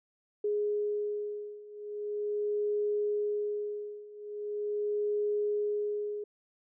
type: beating tone pair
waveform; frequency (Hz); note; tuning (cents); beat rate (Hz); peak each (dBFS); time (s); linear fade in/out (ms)
sine; 415.8 / 416.21; G#4 / G#4; +2 / +4; 0.41; -34 / -32; 0.44-6.24; 5
effects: none